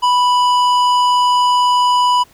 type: tone with tanh clipping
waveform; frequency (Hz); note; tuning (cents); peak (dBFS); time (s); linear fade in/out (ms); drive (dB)
sine; 987.8; B5; 0; -12; 0.02-2.24; 20; 13
effects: pink hiss -49 dBFS RMS until 2.33 s